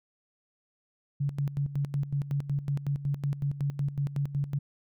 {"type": "tone with tremolo", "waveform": "sine", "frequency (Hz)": 141.5, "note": "C#3", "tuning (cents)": 36, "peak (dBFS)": -25, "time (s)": [1.2, 4.59], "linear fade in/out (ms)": 10, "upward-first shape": "square", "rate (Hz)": 5.4, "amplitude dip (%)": 75, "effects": []}